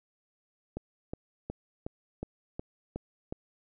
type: click train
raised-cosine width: 2 ms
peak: -22 dBFS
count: 8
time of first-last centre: 0.77-3.325 s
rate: 2.74 Hz
effects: none